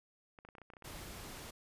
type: clicks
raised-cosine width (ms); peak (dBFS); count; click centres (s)
0.5; -38; 12; 0.388 / 0.45 / 0.488 / 0.552 / 0.583 / 0.617 / 0.702 / 0.736 / 0.768 / 0.823 / 0.899 / 0.961
type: noise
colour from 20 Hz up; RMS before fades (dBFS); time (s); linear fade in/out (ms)
pink; -48; 0.84-1.51; 10
effects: resampled to 32000 Hz